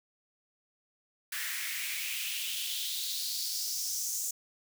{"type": "noise with high-pass filter sweep", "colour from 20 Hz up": "white", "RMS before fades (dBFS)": -35, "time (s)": [1.32, 4.31], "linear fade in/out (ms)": 5, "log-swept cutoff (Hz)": [1700, 6900], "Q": 3.7, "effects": []}